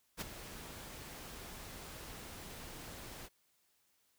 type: noise with ADSR envelope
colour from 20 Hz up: pink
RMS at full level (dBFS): -38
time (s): 0.17-3.29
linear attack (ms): 44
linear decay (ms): 15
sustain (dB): -11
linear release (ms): 36
effects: white hiss -75 dBFS RMS until 4.18 s